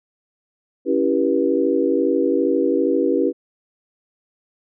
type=chord; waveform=sine; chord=C# half-diminished seventh; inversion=none; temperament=equal with one note detuned; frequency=277.2 / 329.6 / 392 / 485.1 Hz; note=C#4 / E4 / G4 / B4; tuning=0 / 0 / 0 / -31 cents; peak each=-21 dBFS; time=0.85-3.33 s; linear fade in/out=50 ms; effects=none